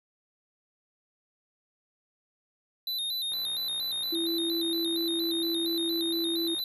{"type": "tone with vibrato", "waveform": "square", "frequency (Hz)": 3842, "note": "B7", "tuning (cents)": -48, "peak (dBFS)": -30, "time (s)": [2.87, 6.64], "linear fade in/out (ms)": 2, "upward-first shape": "square", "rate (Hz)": 4.3, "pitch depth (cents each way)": 66}
{"type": "click train", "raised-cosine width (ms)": 0.5, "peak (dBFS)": -35, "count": 201, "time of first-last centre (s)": [3.32, 6.599], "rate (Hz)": 61}
{"type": "tone", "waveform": "sine", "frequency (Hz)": 333.4, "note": "E4", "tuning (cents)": 20, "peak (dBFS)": -29, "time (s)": [4.12, 6.55], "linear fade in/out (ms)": 10}
{"effects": []}